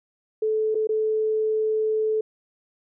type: tone with dropouts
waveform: sine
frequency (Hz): 434.9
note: A4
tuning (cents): -20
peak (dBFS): -20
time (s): 0.42-2.21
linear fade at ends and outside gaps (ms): 5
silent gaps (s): 0.746-0.752 / 0.872-0.891
effects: none